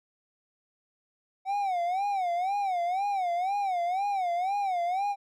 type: tone with vibrato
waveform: triangle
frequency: 750 Hz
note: F#5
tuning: 23 cents sharp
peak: -24 dBFS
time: 1.45-5.16 s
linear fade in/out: 50 ms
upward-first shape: sine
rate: 2 Hz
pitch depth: 150 cents each way
effects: none

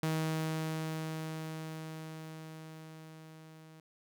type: tone with level ramp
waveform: sawtooth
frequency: 158.6 Hz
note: D#3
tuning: 33 cents sharp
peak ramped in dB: -26 to -49 dBFS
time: 0.03-3.8 s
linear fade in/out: 2 ms
effects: none

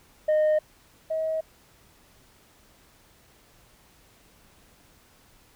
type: tone pair in turn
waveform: sine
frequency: 615 / 636.7 Hz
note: D#5 / D#5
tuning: -20 / +40 cents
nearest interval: minor second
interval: 60 cents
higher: second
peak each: -16 / -24 dBFS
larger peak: first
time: 0.28-0.59 / 1.1-1.41 s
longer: neither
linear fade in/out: 10 ms
effects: tanh soft clip ceiling -18 dBFS + pink hiss -58 dBFS RMS until 5.55 s

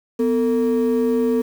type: ring-modulated tone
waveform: triangle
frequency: 349.2 Hz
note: F4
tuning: in tune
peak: -10 dBFS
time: 0.19-1.42 s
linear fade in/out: 10 ms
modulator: 101 Hz
effects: tanh soft clip ceiling -8 dBFS + 7-bit

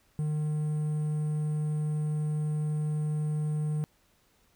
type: tone with quantisation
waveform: triangle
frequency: 152 Hz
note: D#3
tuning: 40 cents flat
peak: -25 dBFS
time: 0.19-3.84 s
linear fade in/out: 0 ms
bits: 9
effects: pink hiss -67 dBFS RMS until 4.55 s

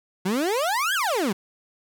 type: exponential two-way sweep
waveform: 30% pulse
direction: up then down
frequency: 176.2 to 1700 to 176.4 Hz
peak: -19 dBFS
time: 0.25-1.33 s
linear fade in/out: 10 ms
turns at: 0.94 s
effects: none

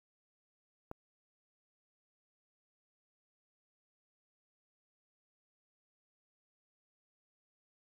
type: click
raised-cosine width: 1 ms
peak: -28 dBFS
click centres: 0.914 s
effects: 10-bit

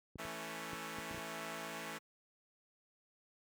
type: clicks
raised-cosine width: 3 ms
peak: -35 dBFS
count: 7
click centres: 0.157 / 0.251 / 0.732 / 0.985 / 1.111 / 1.145 / 1.178 s
type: chord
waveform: 5% pulse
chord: A major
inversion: second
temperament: equal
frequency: 164.81 / 220 / 277.2 Hz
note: E3 / A3 / C#4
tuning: 0 / 0 / 0 cents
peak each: -36 / -35 / -37 dBFS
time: 0.18-1.99 s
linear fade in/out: 20 ms
effects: high-pass 60 Hz 12 dB/octave

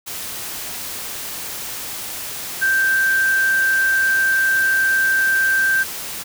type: tone in noise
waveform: sine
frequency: 1568 Hz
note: G6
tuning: in tune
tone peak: -14 dBFS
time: 2.61-5.84 s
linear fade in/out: 20 ms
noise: white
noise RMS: -29 dBFS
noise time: 0.06-6.24 s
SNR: +12 dB
effects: none

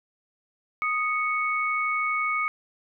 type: tone pair together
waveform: sine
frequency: 1244.5 / 2217 Hz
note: D#6 / C#7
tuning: 0 / 0 cents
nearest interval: minor seventh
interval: 1000 cents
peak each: -26 dBFS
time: 0.82-2.48 s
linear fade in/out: 0 ms
effects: none

